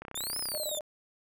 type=click train; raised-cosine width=0.5 ms; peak=-26 dBFS; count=18; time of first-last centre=0.02-0.55 s; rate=32.1 Hz
type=exponential two-way sweep; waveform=15% pulse; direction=up then down; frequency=3462 to 5310 to 3462 Hz; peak=-27 dBFS; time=0.15-0.79 s; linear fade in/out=5 ms; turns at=0.38 s
type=tone bursts; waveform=sine; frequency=607 Hz; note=D#5; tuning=43 cents flat; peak=-34 dBFS; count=5; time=0.54-0.808 s; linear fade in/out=0 ms; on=36 ms; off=22 ms
effects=none